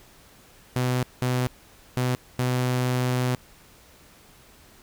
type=tone bursts at uneven times; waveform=sawtooth; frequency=125.9 Hz; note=B2; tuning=34 cents sharp; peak=-18 dBFS; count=4; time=0.76-1.03 / 1.22-1.47 / 1.97-2.15 / 2.39-3.35 s; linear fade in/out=0 ms; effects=pink hiss -53 dBFS RMS until 4.82 s